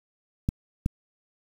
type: clicks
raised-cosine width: 5 ms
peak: -11 dBFS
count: 2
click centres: 0.489 / 0.861 s
effects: 7-bit